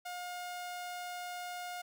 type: tone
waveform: sawtooth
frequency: 714 Hz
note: F5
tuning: 38 cents sharp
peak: -36 dBFS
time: 0.05-1.82 s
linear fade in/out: 10 ms
effects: none